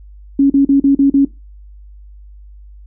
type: tone bursts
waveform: sine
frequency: 277.2 Hz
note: C#4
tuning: in tune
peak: -6 dBFS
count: 6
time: 0.39-1.25 s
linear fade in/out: 5 ms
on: 110 ms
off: 40 ms
effects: noise-tail reverb RT60 0.2 s tail -17 dB re dry + added 50 Hz sine -35 dBFS peak until 2.86 s